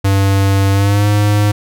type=tone with pitch glide; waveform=square; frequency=98 to 103.77 Hz; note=G2 to G#2; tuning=0 to -1 cents; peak=-10 dBFS; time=0.04-1.52 s; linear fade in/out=10 ms; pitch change=+99 cents; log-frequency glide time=0.72-1.08 s; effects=none